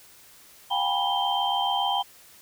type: tone cluster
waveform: sine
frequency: 718 / 796 / 863 / 983 / 3142 Hz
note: F5 / G5 / A5 / B5 / G7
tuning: +48 / +26 / -34 / -8 / +3 cents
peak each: -32 / -26 / -34 / -29 / -28 dBFS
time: 0.7-2.03 s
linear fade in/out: 20 ms
effects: white hiss -52 dBFS RMS until 2.41 s